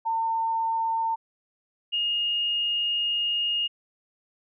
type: tone pair in turn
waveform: sine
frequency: 904 / 2849 Hz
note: A5 / F7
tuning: +47 / +34 cents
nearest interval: octave + minor sixth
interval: 1987 cents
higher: second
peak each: -23 dBFS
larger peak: neither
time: 0.05-1.16 / 1.92-3.68 s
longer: second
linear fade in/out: 20 ms
effects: none